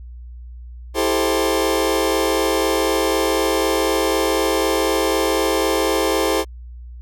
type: chord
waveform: sawtooth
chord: A minor seventh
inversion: second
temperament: just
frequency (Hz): 330 / 396 / 440 / 528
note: E4 / G4 / A4 / C5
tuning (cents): +2 / +18 / 0 / +16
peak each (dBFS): -18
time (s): 0.94-6.45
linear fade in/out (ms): 50
effects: added 60 Hz sine -33 dBFS peak until 7.01 s